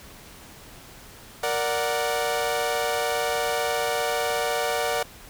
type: chord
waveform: sawtooth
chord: Bb augmented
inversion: none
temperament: equal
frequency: 466.2 / 587.3 / 740 Hz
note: Bb4 / D5 / F#5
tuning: 0 / 0 / 0 cents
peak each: -24 dBFS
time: 1.43-5.03 s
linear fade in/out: 5 ms
effects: pink hiss -46 dBFS RMS until 5.29 s